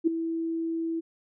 sine tone with ADSR envelope, 328.8 Hz, E4, 4 cents flat, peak -16 dBFS, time 0.04-1.01 s, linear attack 32 ms, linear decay 8 ms, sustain -11 dB, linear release 21 ms, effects none

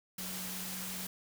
sine tone in noise, 185 Hz, F#3, in tune, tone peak -45 dBFS, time 0.18-1.07 s, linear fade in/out 5 ms, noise white, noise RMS -41 dBFS, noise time 0.18-1.07 s, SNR -7 dB, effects none

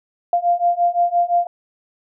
sine beating tone pair, 694 / 699.8 Hz, F5 / F5, -11 / +3 cents, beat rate 5.8 Hz, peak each -18 / -17 dBFS, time 0.33-1.47 s, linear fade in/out 2 ms, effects none

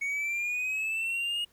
triangle linear sweep, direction up, 2217 to 2876 Hz, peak -27 dBFS, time 0.01-1.45 s, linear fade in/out 10 ms, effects pink hiss -65 dBFS RMS until 1.52 s

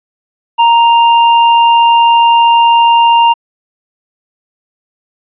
sine tone with hard clipping, 932.3 Hz, A#5, in tune, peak -6 dBFS, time 0.58-3.34 s, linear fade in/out 20 ms, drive 11 dB, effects resampled to 8000 Hz

